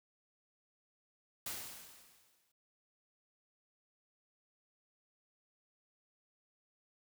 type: noise with exponential decay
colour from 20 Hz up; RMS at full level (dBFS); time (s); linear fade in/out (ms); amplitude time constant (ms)
white; -40; 1.46-2.52; 5; 230
effects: none